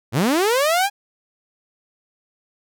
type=linear sweep; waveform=sawtooth; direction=up; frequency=97.5 to 830 Hz; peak=-12 dBFS; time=0.12-0.9 s; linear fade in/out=50 ms; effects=none